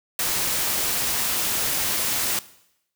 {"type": "noise", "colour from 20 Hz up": "white", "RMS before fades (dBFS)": -24, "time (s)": [0.19, 2.39], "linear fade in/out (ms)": 2, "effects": ["noise-tail reverb RT60 0.8 s tail -18 dB re dry"]}